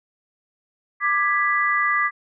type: chord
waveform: sine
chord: G# diminished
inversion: second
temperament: equal with one note detuned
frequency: 1186.3 / 1661.2 / 1975.5 Hz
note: D6 / G#6 / B6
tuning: +17 / 0 / 0 cents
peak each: -21 / -25 / -21 dBFS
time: 1-2.11 s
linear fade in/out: 50 ms
effects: none